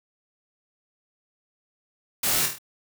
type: noise with echo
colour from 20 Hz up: white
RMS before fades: -25 dBFS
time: 2.23-2.46 s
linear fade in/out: 5 ms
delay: 25 ms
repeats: 5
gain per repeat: -4 dB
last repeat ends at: 2.585 s
effects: none